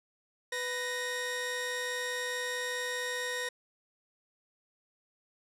sawtooth tone pair together, 496.8 / 1864.7 Hz, B4 / A#6, +10 / 0 cents, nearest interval octave + major seventh, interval 2290 cents, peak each -33 / -31 dBFS, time 0.52-3.49 s, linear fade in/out 5 ms, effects low-pass 11000 Hz 12 dB/octave

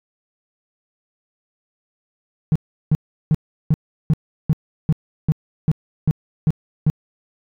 triangle tone bursts, 155.56 Hz, D#3, in tune, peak -8 dBFS, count 12, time 2.52-6.9 s, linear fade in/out 0 ms, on 35 ms, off 360 ms, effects tanh soft clip ceiling -8 dBFS

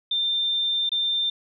sine tone with dropouts, 3590 Hz, A7, 34 cents sharp, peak -21 dBFS, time 0.11-1.3 s, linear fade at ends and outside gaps 5 ms, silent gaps 0.893-0.917 s, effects none

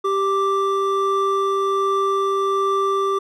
triangle tone pair together, 392 / 1174.7 Hz, G4 / D6, 0 / 0 cents, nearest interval octave + perfect fifth, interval 1900 cents, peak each -18 dBFS, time 0.04-3.19 s, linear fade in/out 10 ms, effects none

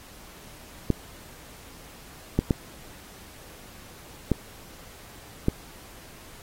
clicks, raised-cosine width 3 ms, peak -7 dBFS, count 5, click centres 0.903 / 2.39 / 2.508 / 4.317 / 5.484 s, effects pink hiss -48 dBFS RMS until 6.42 s + AAC 48 kbps

